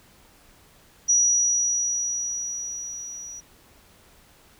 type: tone with level ramp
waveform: sine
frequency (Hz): 5820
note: F#8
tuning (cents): -29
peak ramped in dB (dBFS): -15 to -36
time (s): 1.08-3.41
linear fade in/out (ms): 20
effects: pink hiss -55 dBFS RMS until 4.59 s